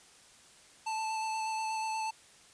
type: tone with vibrato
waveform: square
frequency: 880 Hz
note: A5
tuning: in tune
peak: -33 dBFS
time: 0.86-2.11 s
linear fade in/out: 10 ms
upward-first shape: square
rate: 8.3 Hz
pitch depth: 10 cents each way
effects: white hiss -58 dBFS RMS until 2.53 s + resampled to 22050 Hz